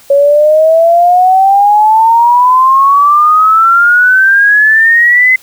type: exponential sweep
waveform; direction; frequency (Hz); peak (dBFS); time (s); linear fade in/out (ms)
sine; up; 554.4 to 2054; -3; 0.1-5.36; 5
effects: white hiss -40 dBFS RMS until 5.42 s